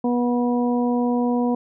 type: harmonic tone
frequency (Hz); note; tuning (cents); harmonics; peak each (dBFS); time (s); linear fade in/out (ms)
243.1; B3; -27; 1 / 2 / 3 / 4; -19 / -25 / -29 / -31; 0.04-1.55; 5
effects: none